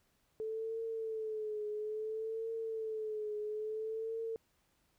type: tone with vibrato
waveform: sine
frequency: 436.7 Hz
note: A4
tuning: 13 cents flat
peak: -36 dBFS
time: 0.4-4.36 s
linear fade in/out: 0 ms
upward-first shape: triangle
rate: 0.59 Hz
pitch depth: 68 cents each way
effects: pink hiss -75 dBFS RMS until 4.98 s